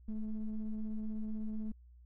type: ring-modulated tone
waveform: triangle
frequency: 110 Hz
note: A2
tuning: in tune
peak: -28 dBFS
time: 0.08-1.72 s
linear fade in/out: 10 ms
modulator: 106 Hz
effects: tanh soft clip ceiling -30 dBFS + added 60 Hz sine -55 dBFS peak until 2.05 s